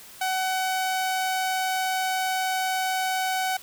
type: tone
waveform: sawtooth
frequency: 752 Hz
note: F#5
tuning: 28 cents sharp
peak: -20 dBFS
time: 0.21-3.57 s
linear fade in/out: 5 ms
effects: white hiss -46 dBFS RMS until 3.62 s